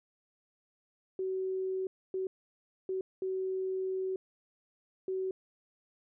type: tone bursts at uneven times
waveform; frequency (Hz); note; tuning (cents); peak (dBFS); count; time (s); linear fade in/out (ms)
sine; 377.3; F#4; +34; -31; 5; 1.19-1.87 / 2.14-2.27 / 2.89-3.01 / 3.22-4.16 / 5.08-5.31; 2
effects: none